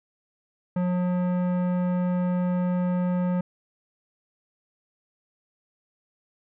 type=tone with tanh clipping; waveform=sine; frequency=179.7 Hz; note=F3; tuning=50 cents sharp; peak=-24 dBFS; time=0.76-3.41 s; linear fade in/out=5 ms; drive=15 dB; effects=none